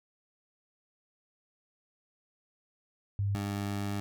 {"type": "tone pair in turn", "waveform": ["sine", "20% pulse"], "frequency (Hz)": [100.1, 100.97], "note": ["G2", "G#2"], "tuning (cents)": [37, -48], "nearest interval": "unison", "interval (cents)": 15, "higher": "second", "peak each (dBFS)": -27, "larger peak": "neither", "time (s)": [[3.19, 3.35], [3.35, 4]], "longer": "second", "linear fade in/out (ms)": 0, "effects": []}